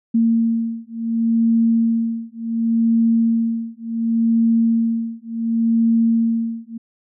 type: beating tone pair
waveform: sine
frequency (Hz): 228.3 / 228.99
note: A#3 / A#3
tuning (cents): -36 / -31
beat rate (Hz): 0.69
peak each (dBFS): -18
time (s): 0.14-6.78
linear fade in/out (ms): 10
effects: none